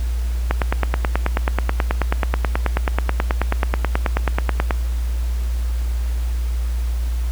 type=click train; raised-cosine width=0.5 ms; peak=-3 dBFS; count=40; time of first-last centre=0.51-4.708 s; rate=9.29 Hz; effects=added 59 Hz sine -18 dBFS peak until 7.31 s + pink hiss -40 dBFS RMS until 7.31 s